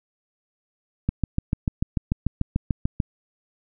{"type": "click train", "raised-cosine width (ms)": 5, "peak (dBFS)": -9, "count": 14, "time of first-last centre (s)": [1.09, 3.002], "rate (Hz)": 6.8, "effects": []}